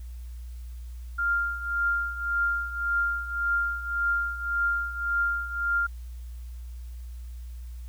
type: tone with tremolo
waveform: sine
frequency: 1396.9 Hz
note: F6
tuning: in tune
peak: -21 dBFS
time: 1.18-5.87 s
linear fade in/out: 10 ms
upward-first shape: triangle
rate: 1.8 Hz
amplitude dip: 80%
effects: added 60 Hz sine -36 dBFS peak until 7.88 s + white hiss -60 dBFS RMS until 7.88 s